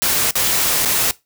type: noise with dropouts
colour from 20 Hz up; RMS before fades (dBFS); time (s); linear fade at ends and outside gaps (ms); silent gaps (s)
white; -17; 0.02-1.11; 0; 0.309-0.355 / 0.85-0.857
effects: noise-tail reverb RT60 0.2 s tail -19 dB re dry